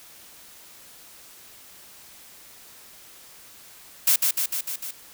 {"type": "noise with echo", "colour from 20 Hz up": "blue", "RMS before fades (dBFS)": -18, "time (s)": [4.07, 4.16], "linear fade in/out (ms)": 5, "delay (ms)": 150, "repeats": 5, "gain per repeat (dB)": -3, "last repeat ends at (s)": 4.91, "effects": ["white hiss -48 dBFS RMS until 5.13 s"]}